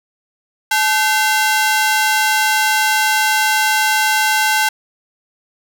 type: ring-modulated tone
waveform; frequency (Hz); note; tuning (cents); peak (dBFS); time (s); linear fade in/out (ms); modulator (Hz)
sawtooth; 1200; D6; +37; -6; 0.71-4.69; 5; 336
effects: none